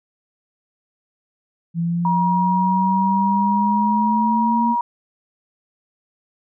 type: exponential sweep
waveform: sine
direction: up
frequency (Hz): 167.2 to 233.1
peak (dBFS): -18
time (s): 1.74-4.76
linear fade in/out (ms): 50
type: tone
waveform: sine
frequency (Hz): 954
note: A#5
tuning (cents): +40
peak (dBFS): -17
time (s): 2.05-4.81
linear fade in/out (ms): 2
effects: none